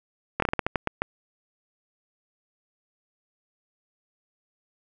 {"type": "slowing click train", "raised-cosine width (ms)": 0.5, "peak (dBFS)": -8, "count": 10, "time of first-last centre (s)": [0.4, 1.02], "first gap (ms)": 23, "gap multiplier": 1.26, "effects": []}